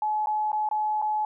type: tone with dropouts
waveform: sine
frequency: 853 Hz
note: G#5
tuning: 46 cents sharp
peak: -23 dBFS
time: 0.02-1.25 s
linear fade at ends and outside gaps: 2 ms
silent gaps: 0.26-0.27 / 0.518-0.529 / 0.689-0.712 / 1.017-1.023 s
effects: none